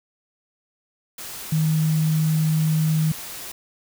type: tone in noise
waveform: sine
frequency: 157 Hz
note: D#3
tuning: 16 cents sharp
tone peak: -17 dBFS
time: 1.52-3.12 s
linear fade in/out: 5 ms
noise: white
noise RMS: -35 dBFS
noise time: 1.18-3.52 s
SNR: +15 dB
effects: none

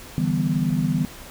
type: chord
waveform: sine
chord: E minor seventh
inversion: third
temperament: equal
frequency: 146.83 / 164.81 / 196 / 246.9 Hz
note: D3 / E3 / G3 / B3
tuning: 0 / 0 / 0 / 0 cents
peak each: -25 / -23 / -26 / -25 dBFS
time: 0.18-1.05 s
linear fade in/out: 0 ms
effects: pink hiss -41 dBFS RMS until 1.3 s

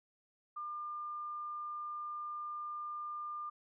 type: tone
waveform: sine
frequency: 1200 Hz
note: D6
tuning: 37 cents sharp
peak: -39 dBFS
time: 0.56-3.5 s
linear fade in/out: 10 ms
effects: none

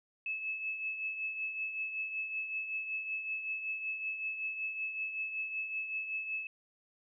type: tone with tremolo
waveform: sine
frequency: 2601 Hz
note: E7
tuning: 24 cents flat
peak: -32 dBFS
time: 0.26-6.47 s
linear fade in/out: 2 ms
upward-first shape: triangle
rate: 5.3 Hz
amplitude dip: 60%
effects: none

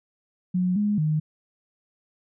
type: tone with pitch steps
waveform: sine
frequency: 181.7 / 207.5 / 154 Hz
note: F#3 / G#3 / D#3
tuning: -31 / -1 / -17 cents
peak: -20 dBFS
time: 0.54-1.2 s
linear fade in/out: 10 ms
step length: 220 ms
effects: none

